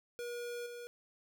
square tone with level steps, 480 Hz, B4, 49 cents flat, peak -40 / -45 dBFS, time 0.19-0.87 s, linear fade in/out 0 ms, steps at 0.66 s, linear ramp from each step 5 ms, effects none

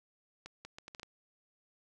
accelerating click train, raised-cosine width 0.2 ms, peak -29 dBFS, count 7, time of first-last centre 0.46-1.031 s, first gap 190 ms, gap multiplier 0.71, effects none

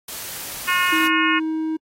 white noise, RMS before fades -32 dBFS, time 0.08-1.08 s, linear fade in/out 5 ms
harmonic tone, 360 Hz, F#4, 47 cents flat, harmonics 3 / 4 / 5 / 6 / 7 / 8, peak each -22 / -23 / -24 / -25 / -25 / -26 dBFS, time 0.67-1.4 s, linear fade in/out 20 ms
triangle tone with pitch glide, 320 to 316.9 Hz, D#4 to D#4, +49 to +32 cents, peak -19 dBFS, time 0.92-1.77 s, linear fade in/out 10 ms, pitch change -17 cents, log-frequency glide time 1.11-1.45 s
effects AAC 48 kbps

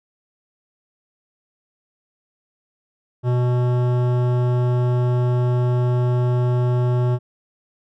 sine tone with hard clipping, 123.47 Hz, B2, in tune, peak -18 dBFS, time 3.23-7.19 s, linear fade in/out 50 ms, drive 15 dB, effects none

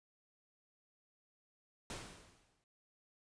pink noise with exponential decay, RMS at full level -43 dBFS, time 1.9-2.64 s, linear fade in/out 1 ms, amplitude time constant 160 ms, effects resampled to 22050 Hz

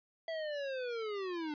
square linear sweep, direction down, 662 to 292.2 Hz, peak -37 dBFS, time 0.28-1.54 s, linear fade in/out 2 ms, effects resampled to 11025 Hz

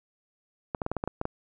clicks, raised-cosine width 1 ms, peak -15 dBFS, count 9, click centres 0.748 / 0.818 / 0.864 / 0.916 / 0.967 / 1.039 / 1.076 / 1.214 / 1.254 s, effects none

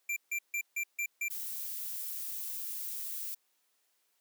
square tone bursts, 2360 Hz, D7, 8 cents sharp, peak -32 dBFS, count 6, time 0.09-1.284 s, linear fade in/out 5 ms, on 74 ms, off 150 ms
violet noise, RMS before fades -39 dBFS, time 1.3-3.35 s, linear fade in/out 10 ms
effects white hiss -75 dBFS RMS until 4.2 s + high-pass 300 Hz 12 dB/octave

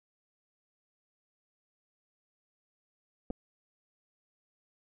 clicks, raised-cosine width 2 ms, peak -24 dBFS, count 2, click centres 3.303 / 3.307 s, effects none

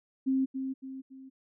sine tone with echo, 265.2 Hz, C4, 23 cents sharp, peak -24 dBFS, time 0.26-0.46 s, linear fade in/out 20 ms, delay 280 ms, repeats 3, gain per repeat -7 dB, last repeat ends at 1.3 s, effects none

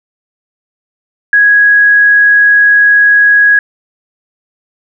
sine tone, 1661.2 Hz, G#6, in tune, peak -3 dBFS, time 1.33-3.59 s, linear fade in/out 2 ms, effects none

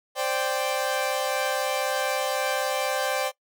sawtooth chord, C suspended second, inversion none, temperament equal, 523.3 / 587.3 / 784 Hz, C5 / D5 / G5, 0 / 0 / 0 cents, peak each -25 dBFS, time 0.15-3.32 s, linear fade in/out 50 ms, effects noise-tail reverb RT60 0.1 s tail -19 dB re dry

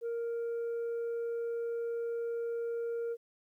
sine tone, 466.2 Hz, A#4, in tune, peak -30 dBFS, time 0.01-3.17 s, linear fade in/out 50 ms, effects tanh soft clip ceiling -32 dBFS + 12-bit

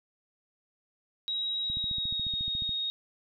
sine tone with pitch glide, 3828 to 3738 Hz, A#7 to A#7, +45 to +4 cents, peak -29 dBFS, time 1.28-2.9 s, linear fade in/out 0 ms, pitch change -41 cents, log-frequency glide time 1.64-2.34 s
click train, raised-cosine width 5 ms, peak -30 dBFS, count 15, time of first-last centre 1.7-2.693 s, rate 14.1 Hz
effects none

